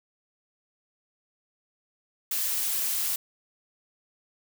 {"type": "noise", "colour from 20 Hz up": "blue", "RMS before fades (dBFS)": -28, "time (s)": [2.31, 3.16], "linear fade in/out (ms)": 5, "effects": []}